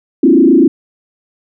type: tone with frequency modulation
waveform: sine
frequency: 300 Hz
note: D4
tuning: 37 cents sharp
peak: -4 dBFS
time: 0.23-0.68 s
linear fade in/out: 5 ms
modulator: 27.9 Hz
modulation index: 2.1
effects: none